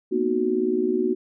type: chord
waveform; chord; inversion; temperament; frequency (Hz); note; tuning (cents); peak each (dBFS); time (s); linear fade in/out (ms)
sine; B major seventh; third; equal with one note detuned; 233.1 / 252.1 / 311.1 / 370; A#3 / B3 / D#4 / F#4; 0 / +36 / 0 / 0; -28 / -28 / -27 / -22; 0.11-1.15; 20
effects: none